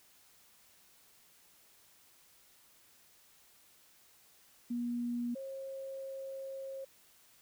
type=tone pair in turn; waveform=sine; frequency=240 / 538.8 Hz; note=B3 / C#5; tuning=-49 / -49 cents; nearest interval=octave + major second; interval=1400 cents; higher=second; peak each=-33 / -40 dBFS; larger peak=first; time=4.7-5.35 / 5.35-6.85 s; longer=second; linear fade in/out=10 ms; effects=white hiss -64 dBFS RMS until 7.41 s